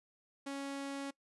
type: tone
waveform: sawtooth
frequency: 277.2 Hz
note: C#4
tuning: in tune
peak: -35 dBFS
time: 0.46-1.11 s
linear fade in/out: 10 ms
effects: noise-tail reverb RT60 0.1 s tail -21 dB re dry + resampled to 24000 Hz

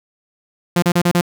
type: tone bursts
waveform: sawtooth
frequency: 174.61 Hz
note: F3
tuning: in tune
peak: -8 dBFS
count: 5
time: 0.76-1.211 s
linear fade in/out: 5 ms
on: 63 ms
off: 34 ms
effects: none

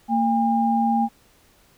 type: tone pair together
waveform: sine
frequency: 229 / 806.9 Hz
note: A#3 / G5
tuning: -31 / +50 cents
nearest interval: octave + minor seventh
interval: 2181 cents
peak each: -20 dBFS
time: 0.08-1.09 s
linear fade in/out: 50 ms
effects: pink hiss -57 dBFS RMS until 1.77 s

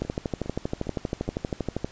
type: two click trains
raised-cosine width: 2 ms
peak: -13 / -22 dBFS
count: 24 / 4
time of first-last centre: 0.02-1.845 / 0.05-1.28 s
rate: 12.6 / 2.44 Hz
effects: pink hiss -49 dBFS RMS until 1.91 s + resampled to 16000 Hz

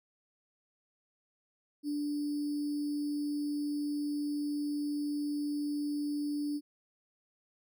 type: tone with sample-and-hold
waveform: sine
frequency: 292.8 Hz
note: D4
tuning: 5 cents flat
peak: -31 dBFS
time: 1.83-6.61 s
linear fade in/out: 50 ms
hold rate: 4900 Hz
effects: none

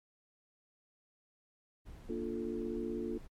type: noise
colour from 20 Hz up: brown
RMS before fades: -50 dBFS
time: 1.85-3.28 s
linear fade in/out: 20 ms
type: chord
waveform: sine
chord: Bb major seventh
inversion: none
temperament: equal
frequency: 233.1 / 293.7 / 349.2 / 440 Hz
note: Bb3 / D4 / F4 / A4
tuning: 0 / 0 / 0 / 0 cents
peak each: -40 / -43 / -39 / -42 dBFS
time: 2.09-3.18 s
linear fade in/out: 5 ms
effects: MP3 64 kbps

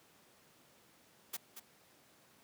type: noise with echo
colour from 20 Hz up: white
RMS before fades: -40 dBFS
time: 1.33-1.37 s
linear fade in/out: 10 ms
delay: 230 ms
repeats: 1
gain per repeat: -9 dB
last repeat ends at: 1.6 s
effects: pink hiss -65 dBFS RMS until 2.43 s + high-pass 150 Hz 12 dB/octave

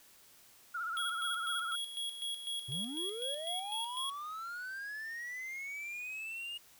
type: tone with vibrato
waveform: sine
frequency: 1371 Hz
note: F6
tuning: 32 cents flat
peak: -35 dBFS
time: 0.74-1.76 s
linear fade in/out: 10 ms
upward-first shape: sine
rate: 16 Hz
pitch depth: 86 cents each way
type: tone with tremolo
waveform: square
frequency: 3322 Hz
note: G#7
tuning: in tune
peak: -36 dBFS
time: 0.97-4.1 s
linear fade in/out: 0 ms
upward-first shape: square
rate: 4 Hz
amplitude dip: 60%
type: linear sweep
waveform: triangle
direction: up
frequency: 111.2 to 2860 Hz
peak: -38 dBFS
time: 2.68-6.58 s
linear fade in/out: 10 ms
effects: white hiss -61 dBFS RMS until 6.79 s

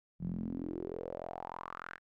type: tone with band-pass filter sweep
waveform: sawtooth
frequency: 43.3 Hz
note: F1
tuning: 14 cents flat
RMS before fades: -41 dBFS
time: 0.19-1.99 s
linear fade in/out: 50 ms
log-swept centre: 160 to 1700 Hz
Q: 5.3
effects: none

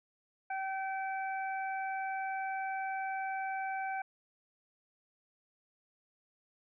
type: harmonic tone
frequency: 770 Hz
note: G5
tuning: 31 cents flat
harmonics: 1 / 2 / 3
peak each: -35 / -41 / -45 dBFS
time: 0.5-4.02 s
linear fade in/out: 5 ms
effects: none

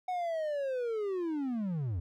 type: linear sweep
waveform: triangle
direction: down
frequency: 743 to 78.2 Hz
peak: -29 dBFS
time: 0.08-2 s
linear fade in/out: 5 ms
effects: none

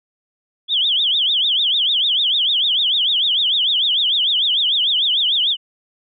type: tone with vibrato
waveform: sine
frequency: 3300 Hz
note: G#7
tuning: 12 cents flat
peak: -14 dBFS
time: 0.68-5.57 s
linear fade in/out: 50 ms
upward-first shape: triangle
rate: 6.7 Hz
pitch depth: 250 cents each way
effects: none

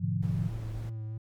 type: chord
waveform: sine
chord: G# diminished seventh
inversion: none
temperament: equal with one note detuned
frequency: 103.83 / 123.47 / 146.83 / 170.82 Hz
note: G#2 / B2 / D3 / F3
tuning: 0 / 0 / 0 / -38 cents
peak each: -31 / -34 / -33 / -31 dBFS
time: 0-0.5 s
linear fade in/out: 20 ms
type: noise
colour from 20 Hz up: brown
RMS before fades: -42 dBFS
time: 0.22-0.9 s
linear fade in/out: 10 ms
type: tone with vibrato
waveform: triangle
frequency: 110.6 Hz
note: A2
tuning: 9 cents sharp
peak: -32 dBFS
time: 0.48-1.18 s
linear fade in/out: 5 ms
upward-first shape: sine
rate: 3.1 Hz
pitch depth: 28 cents each way
effects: MP3 96 kbps

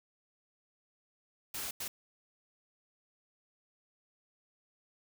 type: noise bursts at uneven times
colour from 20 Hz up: white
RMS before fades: -39 dBFS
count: 2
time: 1.54-1.71 / 1.8-1.88 s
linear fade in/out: 5 ms
effects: none

